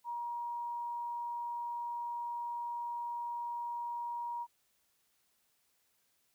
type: tone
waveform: sine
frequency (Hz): 950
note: A#5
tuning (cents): +33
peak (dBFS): -36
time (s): 0.04-4.47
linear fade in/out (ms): 50
effects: white hiss -75 dBFS RMS until 6.34 s